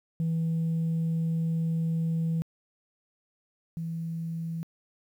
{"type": "tone pair in turn", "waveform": "sine", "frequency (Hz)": [163.7, 164.84], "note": ["E3", "E3"], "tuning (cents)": [-12, 0], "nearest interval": "unison", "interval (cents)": 12, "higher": "second", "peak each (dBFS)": [-23, -30], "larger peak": "first", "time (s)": [[0.2, 2.42], [3.77, 4.63]], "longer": "first", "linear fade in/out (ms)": 0, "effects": ["tanh soft clip ceiling -23 dBFS", "10-bit"]}